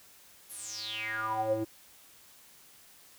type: tone with band-pass filter sweep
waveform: square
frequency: 110 Hz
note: A2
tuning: in tune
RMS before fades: -34 dBFS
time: 0.49-1.65 s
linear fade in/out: 20 ms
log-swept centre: 12000 to 360 Hz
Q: 9.6
effects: white hiss -57 dBFS RMS until 3.18 s